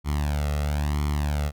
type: tone with flanger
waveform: sawtooth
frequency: 73.42 Hz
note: D2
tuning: in tune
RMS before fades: -25 dBFS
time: 0.04-1.52 s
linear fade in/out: 50 ms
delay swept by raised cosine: 0.92 to 1.54 ms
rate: 1 Hz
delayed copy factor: +0.85
effects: none